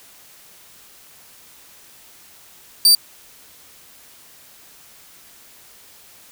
sawtooth tone, 4649 Hz, D8, 18 cents flat, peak -6 dBFS, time 2.85-2.95 s, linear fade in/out 2 ms, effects white hiss -47 dBFS RMS until 6.31 s

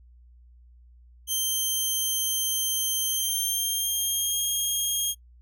10% pulse tone with pitch glide, 3136 to 3245 Hz, G7 to G#7, 0 to -41 cents, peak -17 dBFS, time 1.27-5.15 s, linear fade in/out 50 ms, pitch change +59 cents, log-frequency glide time 3.07-4.42 s, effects noise-tail reverb RT60 0.1 s tail -26 dB re dry + added 60 Hz sine -50 dBFS peak until 5.41 s

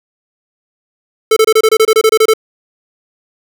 square tone bursts, 440 Hz, A4, in tune, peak -6 dBFS, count 13, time 1.31-2.337 s, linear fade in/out 5 ms, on 55 ms, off 26 ms, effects none

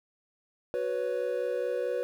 triangle chord, F# suspended fourth, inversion none, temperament equal with one note detuned, 370 / 493.9 / 558.5 Hz, F#4 / B4 / C#5, 0 / 0 / +13 cents, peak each -34 / -28 / -32 dBFS, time 0.74-2.03 s, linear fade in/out 0 ms, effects 10-bit

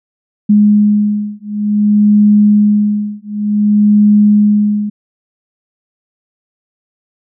sine beating tone pair, 208 / 208.55 Hz, G#3 / G#3, +3 / +7 cents, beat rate 0.55 Hz, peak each -10 dBFS, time 0.49-4.9 s, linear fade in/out 10 ms, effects none

